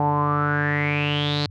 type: tone with low-pass filter sweep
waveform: sawtooth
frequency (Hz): 146.5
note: D3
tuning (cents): -4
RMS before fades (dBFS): -22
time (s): 0-1.46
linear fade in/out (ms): 2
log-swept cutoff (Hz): 820 to 4300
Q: 9.4
effects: added 96 Hz sine -37 dBFS peak until 1.5 s